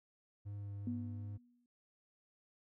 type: tone with vibrato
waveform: triangle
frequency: 101.2 Hz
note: G#2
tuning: 44 cents flat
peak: -40 dBFS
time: 0.45-1.38 s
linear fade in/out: 20 ms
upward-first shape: triangle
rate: 2.6 Hz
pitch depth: 15 cents each way
type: tone with exponential decay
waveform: sine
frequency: 242.5 Hz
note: B3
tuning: 31 cents flat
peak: -35 dBFS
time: 0.87-1.66 s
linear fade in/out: 2 ms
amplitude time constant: 170 ms
effects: none